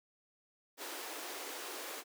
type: high-pass noise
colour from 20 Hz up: pink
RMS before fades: -44 dBFS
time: 0.77-2.04 s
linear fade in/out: 50 ms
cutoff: 300 Hz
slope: 48 dB/octave
effects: none